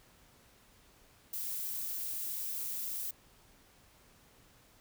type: noise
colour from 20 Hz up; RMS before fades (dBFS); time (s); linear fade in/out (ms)
violet; -38; 1.33-3.11; 5
effects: pink hiss -63 dBFS RMS until 4.8 s